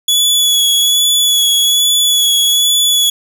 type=tone with vibrato; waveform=sawtooth; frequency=3397 Hz; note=G#7; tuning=38 cents sharp; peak=-6 dBFS; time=0.08-3.1 s; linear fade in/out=5 ms; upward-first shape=sine; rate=1.2 Hz; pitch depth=22 cents each way; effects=none